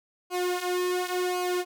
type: tone with flanger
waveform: sawtooth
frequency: 360.6 Hz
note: F#4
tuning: 45 cents flat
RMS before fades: -28 dBFS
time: 0.3-1.65 s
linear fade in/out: 50 ms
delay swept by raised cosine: 0.54 to 4.24 ms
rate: 0.92 Hz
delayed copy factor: -0.75
effects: none